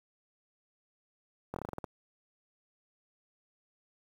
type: slowing click train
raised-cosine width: 1 ms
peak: -23 dBFS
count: 9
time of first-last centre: 1.54-1.842 s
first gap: 22 ms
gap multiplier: 1.15
effects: high-pass 60 Hz 12 dB/octave + 9-bit